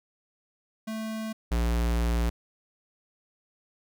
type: tone pair in turn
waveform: square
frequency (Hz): 220 / 58.27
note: A3 / A#1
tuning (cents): 0 / 0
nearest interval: octave + major seventh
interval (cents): 2300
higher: first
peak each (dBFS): -32 / -24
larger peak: second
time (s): 0.87-1.33 / 1.51-2.3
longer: second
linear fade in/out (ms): 10
effects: none